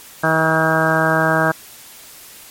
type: harmonic tone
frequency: 160 Hz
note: D#3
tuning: 49 cents sharp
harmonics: 1 / 2 / 3 / 4 / 5 / 6 / 7 / 8 / 9 / 10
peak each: -21 / -23 / -25 / -19 / -24 / -24 / -25 / -23 / -24 / -19 dBFS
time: 0.23-1.52 s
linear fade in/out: 10 ms
effects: white hiss -40 dBFS RMS until 2.5 s + MP3 64 kbps